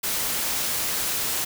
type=noise; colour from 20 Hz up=white; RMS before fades=-26 dBFS; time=0.03-1.45 s; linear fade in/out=10 ms; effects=none